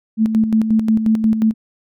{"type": "tone with tremolo", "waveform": "sine", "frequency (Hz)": 220.2, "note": "A3", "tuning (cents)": 2, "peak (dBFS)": -10, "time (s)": [0.17, 1.54], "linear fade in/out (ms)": 50, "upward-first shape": "square", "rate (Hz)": 5.6, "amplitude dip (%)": 55, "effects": []}